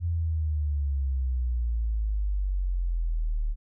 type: exponential sweep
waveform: sine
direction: down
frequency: 86.7 to 36.71 Hz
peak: -24 dBFS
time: 0-3.56 s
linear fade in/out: 50 ms
effects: none